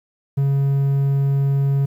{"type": "tone", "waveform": "triangle", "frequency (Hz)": 138.59, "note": "C#3", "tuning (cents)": 0, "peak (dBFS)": -13, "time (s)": [0.37, 1.86], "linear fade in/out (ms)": 10, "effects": ["9-bit"]}